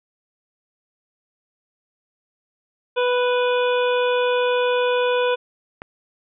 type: harmonic tone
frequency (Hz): 493.9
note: B4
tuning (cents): 0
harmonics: 1 / 2 / 3 / 5 / 6 / 7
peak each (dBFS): -18 / -25 / -28 / -30 / -35 / -32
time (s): 2.96-5.36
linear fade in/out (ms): 20
type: click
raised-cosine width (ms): 0.5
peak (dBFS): -18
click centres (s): 5.819
effects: none